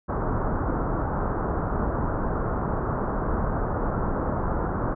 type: low-pass noise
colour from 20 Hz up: pink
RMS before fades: -26 dBFS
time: 0.08-4.95 s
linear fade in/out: 20 ms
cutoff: 1400 Hz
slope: 48 dB/octave
effects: none